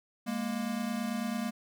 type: tone pair together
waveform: square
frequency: 205.5 / 234.6 Hz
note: G#3 / A#3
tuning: -18 / +11 cents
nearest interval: major second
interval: 229 cents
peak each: -36 / -34 dBFS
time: 0.26-1.51 s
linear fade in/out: 20 ms
effects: none